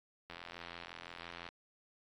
click train, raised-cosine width 0.3 ms, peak -30 dBFS, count 103, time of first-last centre 0.3-1.489 s, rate 85.8 Hz, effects AAC 32 kbps

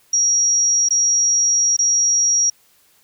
sine tone with dropouts, 5680 Hz, F8, 28 cents sharp, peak -13 dBFS, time 0.13-2.5 s, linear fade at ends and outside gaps 5 ms, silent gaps 0.888-0.906 / 1.767-1.789 s, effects white hiss -56 dBFS RMS until 3.03 s

